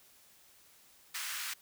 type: high-pass noise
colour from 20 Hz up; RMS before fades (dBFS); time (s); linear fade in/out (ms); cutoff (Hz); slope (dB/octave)
pink; -39; 1.14-1.54; 10; 1300; 24
effects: white hiss -62 dBFS RMS until 1.61 s